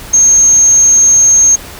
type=tone; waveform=sine; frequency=6420 Hz; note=G8; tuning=40 cents sharp; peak=-3 dBFS; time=0.13-1.56 s; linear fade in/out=10 ms; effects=pink hiss -29 dBFS RMS until 1.79 s